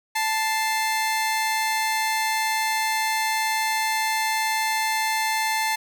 sawtooth tone pair together, 880 / 2093 Hz, A5 / C7, 0 / 0 cents, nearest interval octave + minor third, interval 1500 cents, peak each -19 / -24 dBFS, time 0.15-5.76 s, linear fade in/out 10 ms, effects none

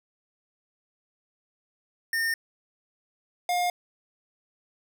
square tone pair in turn, 1822 / 711.1 Hz, A#6 / F5, -40 / +31 cents, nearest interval octave + major third, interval 1629 cents, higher first, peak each -25 / -24 dBFS, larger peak second, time 2.13-2.34 / 3.49-3.7 s, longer neither, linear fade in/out 2 ms, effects none

